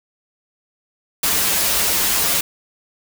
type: noise with comb filter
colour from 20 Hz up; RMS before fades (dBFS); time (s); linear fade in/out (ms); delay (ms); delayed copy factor
white; -18; 1.23-2.41; 5; 8.1; -0.85
effects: none